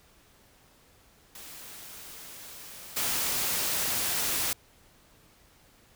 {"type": "noise with level steps", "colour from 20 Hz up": "white", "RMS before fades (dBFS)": [-45, -29], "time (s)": [1.35, 4.53], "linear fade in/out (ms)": 2, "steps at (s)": 2.96, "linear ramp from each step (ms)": 10, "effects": ["pink hiss -60 dBFS RMS until 5.95 s"]}